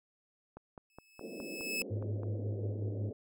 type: click train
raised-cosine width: 1 ms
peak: -33 dBFS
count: 9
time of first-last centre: 0.57-2.233 s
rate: 4.81 Hz
type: tone with exponential growth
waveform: sawtooth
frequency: 2600 Hz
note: E7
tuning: 24 cents flat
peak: -28 dBFS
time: 0.9-1.82 s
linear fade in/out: 1 ms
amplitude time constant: 200 ms
type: band-pass noise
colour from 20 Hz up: white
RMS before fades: -44 dBFS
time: 1.21-3.13 s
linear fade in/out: 2 ms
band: 190 to 540 Hz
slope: 48 dB/octave
type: tone with tremolo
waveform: sine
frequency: 103.83 Hz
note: G#2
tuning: in tune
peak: -32 dBFS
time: 1.9-3.11 s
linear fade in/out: 20 ms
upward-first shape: sine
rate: 5.5 Hz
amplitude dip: 45%
effects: none